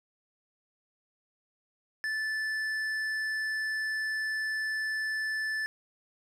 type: tone with tanh clipping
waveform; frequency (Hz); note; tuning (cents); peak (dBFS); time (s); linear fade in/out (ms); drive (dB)
sine; 1750; A6; -10; -31; 2.04-5.66; 0; 9
effects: none